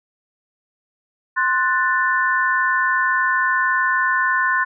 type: chord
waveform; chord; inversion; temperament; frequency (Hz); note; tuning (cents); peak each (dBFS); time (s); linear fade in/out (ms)
sine; F# diminished; second; equal with one note detuned; 1046.5 / 1480 / 1768.2; C6 / F#6 / A6; 0 / 0 / +8; -20; 1.36-4.65; 20
effects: none